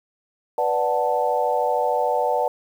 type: chord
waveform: sine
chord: B minor seventh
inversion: none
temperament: equal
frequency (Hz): 493.9 / 587.3 / 740 / 880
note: B4 / D5 / F#5 / A5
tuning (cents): 0 / 0 / 0 / 0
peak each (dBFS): -24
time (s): 0.58-2.48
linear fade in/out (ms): 2
effects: 8-bit